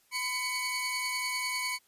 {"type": "tone cluster", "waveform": "sawtooth", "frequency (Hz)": [1010, 2234, 4478], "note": ["B5", "C#7", "C#8"], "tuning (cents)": [39, 13, 17], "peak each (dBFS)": [-33, -29, -37], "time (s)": [0.11, 1.79], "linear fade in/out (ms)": 50, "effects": ["white hiss -67 dBFS RMS until 1.87 s", "resampled to 32000 Hz"]}